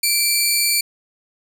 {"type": "tone pair together", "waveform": "15% pulse", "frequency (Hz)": [2347, 4434], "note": ["D7", "C#8"], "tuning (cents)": [-2, 0], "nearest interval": "major seventh", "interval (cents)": 1102, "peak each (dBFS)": -12, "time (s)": [0.03, 0.81], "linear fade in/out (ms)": 5, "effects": []}